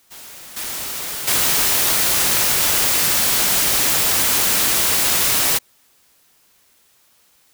white noise with level steps, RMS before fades -38 / -27 / -17 dBFS, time 0.1-5.59 s, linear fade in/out 20 ms, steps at 0.56 / 1.27 s, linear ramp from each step 10 ms, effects white hiss -57 dBFS RMS until 7.53 s

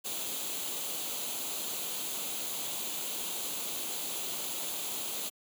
white noise with comb filter, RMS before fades -36 dBFS, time 0.04-5.3 s, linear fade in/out 20 ms, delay 0.28 ms, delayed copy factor +0.6, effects high-pass 200 Hz 12 dB/octave

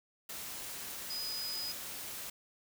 sine tone in noise, 4978 Hz, D#8, in tune, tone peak -37 dBFS, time 1.1-1.72 s, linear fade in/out 5 ms, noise white, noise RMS -43 dBFS, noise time 0.29-2.3 s, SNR +3 dB, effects none

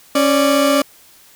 30% pulse tone pair together, 275.9 / 587.3 Hz, C#4 / D5, -8 / 0 cents, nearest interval octave + minor second, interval 1308 cents, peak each -12 dBFS, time 0.15-0.82 s, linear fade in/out 5 ms, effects white hiss -47 dBFS RMS until 1.35 s

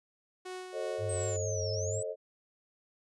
sawtooth tone with tremolo, 368.8 Hz, F#4, 6 cents flat, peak -35 dBFS, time 0.45-1.37 s, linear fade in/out 10 ms, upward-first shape sine, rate 2.9 Hz, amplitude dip 45%
sine chord, A diminished, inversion none, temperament equal with one note detuned, 440 / 535.8 / 622.3 Hz, A4 / C5 / Eb5, 0 / +41 / 0 cents, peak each -38 dBFS, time 0.72-2.16 s, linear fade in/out 50 ms
sine tone with vibrato, 98.2 Hz, G2, 4 cents sharp, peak -34 dBFS, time 0.98-2.03 s, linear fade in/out 50 ms, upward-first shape sine, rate 4.3 Hz, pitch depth 71 cents each way
sine linear two-way sweep, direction down then up, 8372 to 5190 to 8100 Hz, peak -38 dBFS, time 1.09-2.03 s, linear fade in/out 5 ms, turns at 1.72 s
effects resampled to 24000 Hz

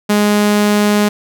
sawtooth tone, 207.7 Hz, G#3, in tune, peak -6 dBFS, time 0.09-1.09 s, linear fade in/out 10 ms, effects none

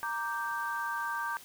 sine chord, G minor, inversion first, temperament equal, 932.3 / 1174.7 / 1568 Hz, Bb5 / D6 / G6, 0 / 0 / 0 cents, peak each -36 / -37 / -35 dBFS, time 0.03-1.37 s, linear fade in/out 0 ms, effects white hiss -52 dBFS RMS until 1.44 s

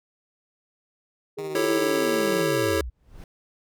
sine linear sweep, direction down, 416.4 to 52.1 Hz, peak -30 dBFS, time 1.37-2.9 s, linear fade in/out 10 ms
10% pulse tone with tremolo, 155.56 Hz, D#3, in tune, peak -26 dBFS, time 1.38-2.43 s, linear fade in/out 5 ms, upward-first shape sine, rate 16 Hz, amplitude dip 35%
square chord, A dominant seventh, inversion second, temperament just, 330 / 396 / 440 / 550 Hz, E4 / G4 / A4 / C#5, +2 / +18 / 0 / -14 cents, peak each -28 dBFS, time 1.55-2.81 s, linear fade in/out 2 ms
brown noise with exponential growth, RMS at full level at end -36 dBFS, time 2.89-3.24 s, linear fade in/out 2 ms, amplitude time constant 75 ms
effects none

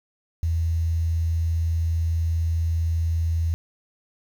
sine tone with quantisation, 82.41 Hz, E2, in tune, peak -20 dBFS, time 0.43-3.54 s, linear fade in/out 0 ms, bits 8, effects none

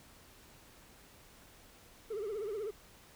triangle tone with vibrato, 420.5 Hz, G#4, 22 cents sharp, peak -33 dBFS, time 2.1-2.71 s, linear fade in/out 10 ms, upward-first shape triangle, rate 16 Hz, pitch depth 160 cents each way, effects tanh soft clip ceiling -30 dBFS + pink hiss -59 dBFS RMS until 3.15 s

